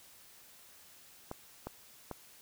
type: clicks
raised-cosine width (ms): 1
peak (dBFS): -25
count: 3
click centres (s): 1.314 / 1.67 / 2.113
effects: white hiss -58 dBFS RMS until 2.41 s